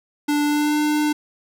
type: tone with pitch glide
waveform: square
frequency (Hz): 293.7 to 299.7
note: D4 to D4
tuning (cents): 0 to +35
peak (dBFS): -18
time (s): 0.28-1.13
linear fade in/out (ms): 10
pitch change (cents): +35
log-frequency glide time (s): 0.44-0.77
effects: none